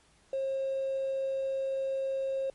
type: tone with hard clipping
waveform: triangle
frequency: 537 Hz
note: C5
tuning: 45 cents sharp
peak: -29 dBFS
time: 0.33-2.5 s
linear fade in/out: 2 ms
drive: 3 dB
effects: pink hiss -64 dBFS RMS until 2.54 s + MP3 48 kbps